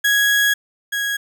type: tone pair in turn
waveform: 35% pulse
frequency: 1661.2 / 1652.6 Hz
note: G#6 / G#6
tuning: 0 / -9 cents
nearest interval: unison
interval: 9 cents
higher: first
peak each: -12 / -18 dBFS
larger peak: first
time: 0.04-0.54 / 0.92-1.17 s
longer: first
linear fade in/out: 10 ms
effects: none